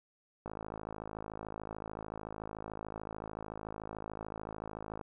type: click train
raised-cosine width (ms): 1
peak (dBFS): -27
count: 245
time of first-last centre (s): 0.46-5.012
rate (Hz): 53.6
effects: none